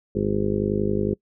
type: harmonic tone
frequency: 51 Hz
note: G#1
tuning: 31 cents flat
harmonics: 1 / 2 / 3 / 4 / 5 / 6 / 7 / 8 / 9 / 10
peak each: -34 / -30 / -33 / -26 / -35 / -34 / -27 / -26 / -38 / -34 dBFS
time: 0.15-1.14 s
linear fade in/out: 5 ms
effects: noise-tail reverb RT60 0.1 s tail -24 dB re dry